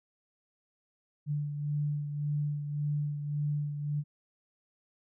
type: beating tone pair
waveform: sine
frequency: 146.83 / 148.63 Hz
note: D3 / D3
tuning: 0 / +21 cents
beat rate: 1.8 Hz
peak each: -30 / -39 dBFS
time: 1.26-4.04 s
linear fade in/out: 50 ms
effects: none